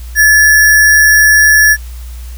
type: tone with sample-and-hold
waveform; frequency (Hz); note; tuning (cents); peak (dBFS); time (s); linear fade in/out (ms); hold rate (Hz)
sine; 1724; A6; -36; -3; 0.15-1.77; 50; 7350
effects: added 60 Hz sine -23 dBFS peak until 2.37 s + white hiss -39 dBFS RMS until 2.37 s